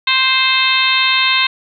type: harmonic tone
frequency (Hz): 523.3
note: C5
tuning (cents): 0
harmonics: 2 / 3 / 4 / 5 / 6 / 7 / 8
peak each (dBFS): -19 / -22 / -18 / -17 / -21 / -17 / -21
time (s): 0.07-1.47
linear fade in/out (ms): 5
effects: none